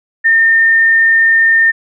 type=tone; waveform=sine; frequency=1815 Hz; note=A#6; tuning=47 cents flat; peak=-6 dBFS; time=0.24-1.72 s; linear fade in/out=20 ms; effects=none